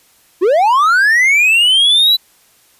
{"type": "linear sweep", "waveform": "triangle", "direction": "up", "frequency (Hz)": [326.4, 4000], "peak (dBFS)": -6, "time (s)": [0.41, 2.17], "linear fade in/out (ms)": 20, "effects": ["white hiss -51 dBFS RMS until 2.79 s", "resampled to 32000 Hz"]}